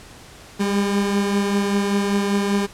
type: beating tone pair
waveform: 30% pulse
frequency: 200.2 / 205.3 Hz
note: G3 / G#3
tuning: +37 / -20 cents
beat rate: 5.1 Hz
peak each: -16 / -24 dBFS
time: 0.59-2.67 s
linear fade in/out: 20 ms
effects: pink hiss -43 dBFS RMS until 2.73 s + low-pass 10000 Hz 12 dB/octave